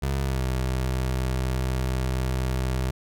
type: tone with pitch glide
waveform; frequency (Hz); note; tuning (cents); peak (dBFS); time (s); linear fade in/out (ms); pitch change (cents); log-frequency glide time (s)
25% pulse; 68 to 64.18; C#2 to C2; -33 to -33; -20; 0.02-2.91; 10; -100; 0.21-0.42
effects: none